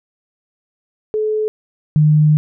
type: tone pair in turn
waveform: sine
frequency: 430 / 152.03 Hz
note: A4 / D#3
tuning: -40 / -40 cents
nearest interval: octave + tritone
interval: 1800 cents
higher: first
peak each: -15 / -8 dBFS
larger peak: second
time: 1.14-1.48 / 1.96-2.37 s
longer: second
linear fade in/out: 0 ms
effects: none